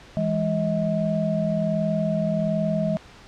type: tone cluster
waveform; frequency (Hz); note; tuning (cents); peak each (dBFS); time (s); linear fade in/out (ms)
sine; 165 / 206.3 / 636; E3 / G#3 / D#5; +2 / -11 / +38; -25; 0.17-2.97; 0
effects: pink hiss -47 dBFS RMS until 3.27 s + low-pass 5000 Hz 12 dB/octave